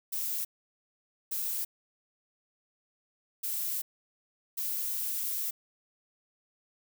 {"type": "noise bursts at uneven times", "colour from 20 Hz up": "violet", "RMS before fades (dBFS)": -33, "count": 4, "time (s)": [[0.12, 0.45], [1.31, 1.65], [3.43, 3.82], [4.57, 5.51]], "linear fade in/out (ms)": 10, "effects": []}